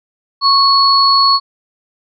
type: tone pair together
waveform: sine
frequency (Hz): 1102 / 4379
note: C#6 / C#8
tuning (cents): -11 / -22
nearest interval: 2 octaves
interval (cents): 2389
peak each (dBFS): -10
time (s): 0.41-1.4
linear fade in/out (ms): 50
effects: none